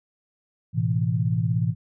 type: chord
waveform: sine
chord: A suspended second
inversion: none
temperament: equal with one note detuned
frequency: 110 / 126.65 / 164.81 Hz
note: A2 / B2 / E3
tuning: 0 / +44 / 0 cents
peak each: -24 / -25 / -25 dBFS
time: 0.73-1.75 s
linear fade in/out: 50 ms
effects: none